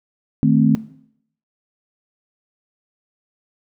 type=chord; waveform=sine; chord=A diminished; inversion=second; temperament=equal; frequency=155.56 / 220 / 261.6 Hz; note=Eb3 / A3 / C4; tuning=0 / 0 / 0 cents; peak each=-16 dBFS; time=0.43-0.75 s; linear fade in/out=0 ms; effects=noise-tail reverb RT60 0.7 s tail -18 dB re dry